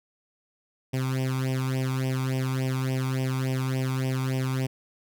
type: tone with flanger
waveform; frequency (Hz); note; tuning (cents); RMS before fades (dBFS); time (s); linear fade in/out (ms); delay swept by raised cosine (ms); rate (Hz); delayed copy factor
sawtooth; 130.81; C3; 0; -27; 0.93-4.67; 10; 0.36 to 0.87; 3.5; +0.9
effects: none